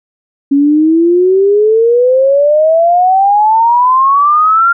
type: exponential sweep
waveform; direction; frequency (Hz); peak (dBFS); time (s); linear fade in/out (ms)
sine; up; 275.8 to 1401; -5; 0.51-4.73; 10
effects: none